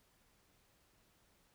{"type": "silence", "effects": ["pink hiss -72 dBFS RMS until 1.54 s"]}